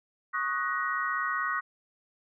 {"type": "chord", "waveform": "sine", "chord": "D# minor seventh", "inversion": "third", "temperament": "equal with one note detuned", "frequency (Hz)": [1108.7, 1244.5, 1480, 1888.5], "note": ["C#6", "D#6", "F#6", "A#6"], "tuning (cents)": [0, 0, 0, 22], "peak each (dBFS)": -33, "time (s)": [0.33, 1.61], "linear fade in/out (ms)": 20, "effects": []}